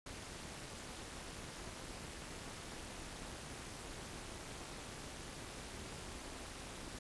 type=noise with amplitude modulation; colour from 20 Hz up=pink; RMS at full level=-45 dBFS; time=0.06-6.99 s; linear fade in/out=5 ms; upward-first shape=sine; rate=300 Hz; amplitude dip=80%; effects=resampled to 24000 Hz